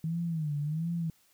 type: tone with vibrato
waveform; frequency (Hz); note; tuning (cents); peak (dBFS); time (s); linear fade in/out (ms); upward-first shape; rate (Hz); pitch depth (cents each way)
sine; 157.5; D#3; +21; -29; 0.04-1.1; 2; sine; 1.4; 140
effects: white hiss -66 dBFS RMS until 1.33 s